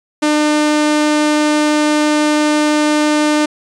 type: tone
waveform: sawtooth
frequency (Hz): 301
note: D4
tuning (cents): +43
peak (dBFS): -7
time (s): 0.22-3.46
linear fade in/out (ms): 10
effects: resampled to 22050 Hz